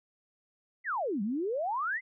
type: exponential two-way sweep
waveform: sine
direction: down then up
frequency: 2117 to 190.8 to 2117 Hz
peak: -29 dBFS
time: 0.84-2.01 s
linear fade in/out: 50 ms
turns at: 1.22 s
effects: none